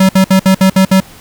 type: tone bursts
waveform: square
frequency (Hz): 190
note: F#3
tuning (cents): +46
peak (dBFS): -5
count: 7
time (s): 0-1.003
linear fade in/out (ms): 5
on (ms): 91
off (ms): 61
effects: pink hiss -37 dBFS RMS until 1.2 s